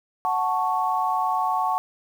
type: chord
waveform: sine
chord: F# minor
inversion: none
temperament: equal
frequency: 740 / 880 / 1108.7 Hz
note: F#5 / A5 / C#6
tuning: 0 / 0 / 0 cents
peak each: -25 dBFS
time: 0.25-1.78 s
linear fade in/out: 0 ms
effects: 8-bit